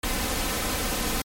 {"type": "noise with comb filter", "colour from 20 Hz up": "pink", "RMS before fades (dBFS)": -27, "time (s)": [0.03, 1.22], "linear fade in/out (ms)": 5, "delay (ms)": 3.9, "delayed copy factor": 0.5, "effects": ["MP3 64 kbps"]}